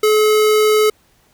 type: tone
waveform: square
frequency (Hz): 428.3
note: A4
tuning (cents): -47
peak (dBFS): -11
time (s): 0.03-0.9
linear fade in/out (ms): 5
effects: pink hiss -56 dBFS RMS until 1.33 s